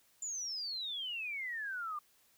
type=exponential sweep; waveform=sine; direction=down; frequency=7200 to 1174.7 Hz; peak=-37 dBFS; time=0.22-1.99 s; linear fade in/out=5 ms; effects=white hiss -69 dBFS RMS until 2.37 s